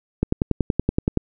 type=click train; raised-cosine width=3 ms; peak=-5 dBFS; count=11; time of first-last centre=0.23-1.173 s; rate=10.6 Hz; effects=none